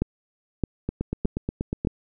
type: two click trains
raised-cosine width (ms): 3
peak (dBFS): -9 / -13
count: 4 / 9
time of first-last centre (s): 0.02-1.872 / 0.89-1.849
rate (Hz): 1.62 / 8.34
effects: none